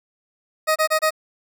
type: tone bursts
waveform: 20% pulse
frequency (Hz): 627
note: D#5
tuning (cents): +13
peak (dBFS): -11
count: 4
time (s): 0.67-1.107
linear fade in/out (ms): 20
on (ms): 89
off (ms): 27
effects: none